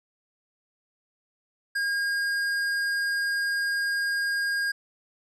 triangle tone with hard clipping, 1622 Hz, G#6, 41 cents flat, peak -26 dBFS, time 1.75-4.72 s, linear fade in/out 10 ms, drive 14 dB, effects none

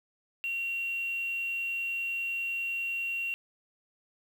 sine tone with quantisation, 2745 Hz, F7, 31 cents flat, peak -30 dBFS, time 0.44-3.34 s, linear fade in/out 0 ms, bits 8, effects none

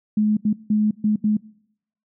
sine tone bursts at uneven times, 212.3 Hz, G#3, 38 cents sharp, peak -15 dBFS, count 5, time 0.17-0.37 / 0.45-0.53 / 0.7-0.91 / 1.04-1.16 / 1.24-1.37 s, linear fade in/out 5 ms, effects noise-tail reverb RT60 0.7 s tail -22 dB re dry

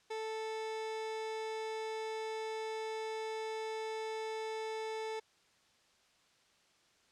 30% pulse tone, 440 Hz, A4, in tune, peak -35 dBFS, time 0.1-5.2 s, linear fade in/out 10 ms, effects white hiss -69 dBFS RMS until 7.11 s + low-pass 6000 Hz 12 dB/octave

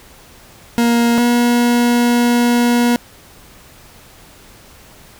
40% pulse tone pair in turn, 235.3 / 240 Hz, A#3 / B3, +16 / -49 cents, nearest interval unison, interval 35 cents, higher second, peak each -10 dBFS, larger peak neither, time 0.78-1.18 / 1.18-2.96 s, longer second, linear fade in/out 0 ms, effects pink hiss -43 dBFS RMS until 5.19 s

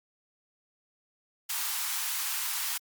white high-pass noise, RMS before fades -32 dBFS, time 1.49-2.78 s, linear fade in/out 10 ms, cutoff 810 Hz, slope 48 dB/octave, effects Opus 48 kbps

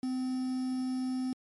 triangle tone with quantisation, 256.9 Hz, C4, 32 cents flat, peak -28 dBFS, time 0.03-1.33 s, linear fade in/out 2 ms, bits 8, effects MP3 48 kbps

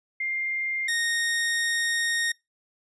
sine / sawtooth tone pair in turn, 2107 / 1856.8 Hz, C7 / A#6, +12 / -7 cents, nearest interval major second, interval 219 cents, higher first, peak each -26 / -20 dBFS, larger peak second, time 0.2-0.88 / 0.88-2.32 s, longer second, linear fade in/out 5 ms, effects noise-tail reverb RT60 0.2 s tail -25 dB re dry + resampled to 24000 Hz

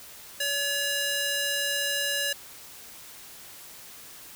square tone with high-pass filter, 567 Hz, C#5, 39 cents sharp, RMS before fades -28 dBFS, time 0.4-2.33 s, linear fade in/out 5 ms, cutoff 1600 Hz, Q 0.71, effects white hiss -46 dBFS RMS until 4.35 s

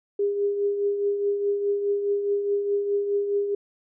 sine tone with tremolo, 405 Hz, G#4, 43 cents flat, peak -19 dBFS, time 0.19-3.55 s, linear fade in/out 5 ms, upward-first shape triangle, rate 4.8 Hz, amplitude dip 55%, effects none

